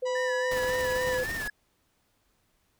sine tone, 508 Hz, B4, 49 cents sharp, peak -27 dBFS, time 0.02-1.24 s, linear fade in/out 10 ms
harmonic tone, 980 Hz, B5, 14 cents flat, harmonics 1 / 2 / 3 / 4 / 5 / 6 / 7 / 8, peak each -35 / -41 / -45 / -47 / -49 / -51 / -52 / -53 dBFS, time 0.05-1.19 s, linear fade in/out 20 ms
triangle tone with vibrato, 1759 Hz, A6, 1 cent flat, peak -30 dBFS, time 0.15-1.5 s, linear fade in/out 5 ms, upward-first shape sine, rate 3.6 Hz, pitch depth 77 cents each way
pink noise with tremolo, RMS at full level -37 dBFS, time 0.51-1.48 s, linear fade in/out 5 ms, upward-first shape square, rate 18 Hz, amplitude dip 30%
effects pink hiss -71 dBFS RMS until 2.79 s

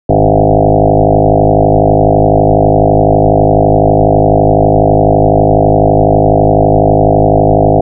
sine tone with frequency modulation, 393.3 Hz, G4, 6 cents sharp, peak -4 dBFS, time 0.09-7.81 s, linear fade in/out 5 ms, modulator 52 Hz, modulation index 6.7, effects none

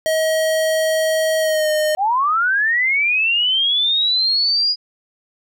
square tone with pitch glide, 635 to 613.4 Hz, D#5 to D#5, +35 to -25 cents, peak -16 dBFS, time 0.06-1.95 s, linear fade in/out 0 ms, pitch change -60 cents, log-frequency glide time 1.39-1.7 s
sine linear sweep, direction up, 727 to 4935 Hz, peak -14 dBFS, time 1.97-4.76 s, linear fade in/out 50 ms
effects none

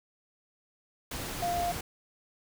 sine tone in noise, 698.5 Hz, F5, in tune, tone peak -28 dBFS, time 1.42-1.72 s, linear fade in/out 5 ms, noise pink, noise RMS -37 dBFS, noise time 1.11-1.81 s, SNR +6 dB, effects none

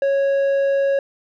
square tone with low-pass filter, 552 Hz, C#5, 7 cents flat, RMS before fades -18 dBFS, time 0.02-0.99 s, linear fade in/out 2 ms, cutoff 1300 Hz, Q 0.58, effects none

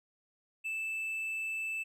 triangle tone, 2637 Hz, E7, in tune, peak -32 dBFS, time 0.64-1.84 s, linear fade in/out 20 ms, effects none

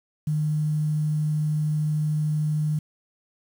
sine tone, 152.2 Hz, D#3, 38 cents flat, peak -21 dBFS, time 0.27-2.79 s, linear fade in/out 5 ms, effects 8-bit

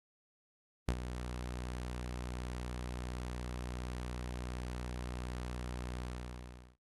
sawtooth tone with ADSR envelope, 61.4 Hz, B1, 9 cents flat, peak -24 dBFS, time 0.88-6.77 s, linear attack 7 ms, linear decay 57 ms, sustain -11 dB, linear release 760 ms, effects AAC 32 kbps

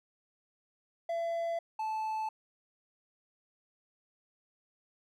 triangle tone pair in turn, 673 / 872.9 Hz, E5 / A5, +36 / -14 cents, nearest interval perfect fourth, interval 450 cents, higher second, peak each -29 / -30 dBFS, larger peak first, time 1.09-1.59 / 1.79-2.29 s, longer neither, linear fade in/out 5 ms, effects none

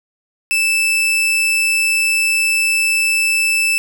40% pulse tone, 2637 Hz, E7, in tune, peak -12 dBFS, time 0.51-3.78 s, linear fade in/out 0 ms, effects none

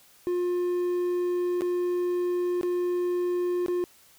triangle tone with dropouts, 355.3 Hz, F4, 30 cents sharp, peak -22 dBFS, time 0.27-3.84 s, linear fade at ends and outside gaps 0 ms, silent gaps 1.609-1.619 / 2.612-2.632 / 3.662-3.683 s, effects white hiss -57 dBFS RMS until 4.18 s

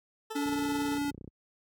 20% pulse tone with tremolo, 440 Hz, A4, in tune, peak -30 dBFS, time 0.3-0.98 s, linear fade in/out 10 ms, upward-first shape sine, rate 18 Hz, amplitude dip 50%
square tone, 286 Hz, D4, 46 cents flat, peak -30 dBFS, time 0.35-1.11 s, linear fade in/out 10 ms
click train, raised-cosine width 3 ms, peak -31 dBFS, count 26, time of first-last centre 0.46-1.277 s, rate 30.6 Hz
effects high-pass 60 Hz 12 dB/octave

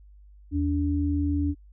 sine tone pair together, 80.9 / 288.3 Hz, E2 / D4, -32 / -32 cents, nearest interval octave + minor seventh, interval 2200 cents, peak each -25 dBFS, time 0.51-1.55 s, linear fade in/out 50 ms, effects added 50 Hz sine -48 dBFS peak until 1.72 s

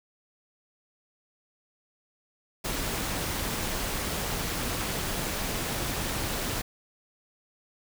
pink noise with amplitude modulation, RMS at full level -29 dBFS, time 2.64-6.62 s, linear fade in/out 10 ms, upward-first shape sine, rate 215 Hz, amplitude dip 45%, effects none

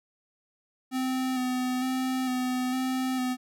square tone with vibrato, 255.9 Hz, C4, 38 cents flat, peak -27 dBFS, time 0.91-3.37 s, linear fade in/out 50 ms, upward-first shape square, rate 1.1 Hz, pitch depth 19 cents each way, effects none

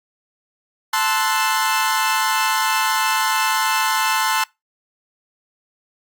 sawtooth chord, F# half-diminished seventh, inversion first, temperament equal, 880 / 1046.5 / 1318.5 / 1480 Hz, A5 / C6 / E6 / F#6, 0 / 0 / 0 / 0 cents, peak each -17 / -18 / -22 / -21 dBFS, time 0.93-4.44 s, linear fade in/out 5 ms, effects noise-tail reverb RT60 0.2 s tail -24 dB re dry + Opus 48 kbps

